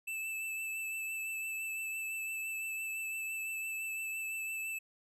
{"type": "tone with vibrato", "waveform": "square", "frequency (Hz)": 2637, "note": "E7", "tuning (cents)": 0, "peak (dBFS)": -37, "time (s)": [0.07, 4.79], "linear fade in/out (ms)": 10, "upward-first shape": "triangle", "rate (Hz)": 5.9, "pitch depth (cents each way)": 20, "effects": []}